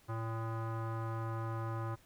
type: tone with low-pass filter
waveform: square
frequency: 113 Hz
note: A2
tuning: 47 cents sharp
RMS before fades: -38 dBFS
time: 0.08-1.96 s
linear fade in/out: 20 ms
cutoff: 1200 Hz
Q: 3.4
effects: pink hiss -65 dBFS RMS until 2.05 s